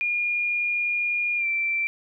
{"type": "tone with pitch glide", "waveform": "sine", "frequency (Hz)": [2424, 2344], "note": ["D#7", "D7"], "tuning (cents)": [-46, -4], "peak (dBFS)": -22, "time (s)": [0.01, 1.87], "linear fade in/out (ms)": 0, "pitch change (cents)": -58, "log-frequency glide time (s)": [1.37, 1.46], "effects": []}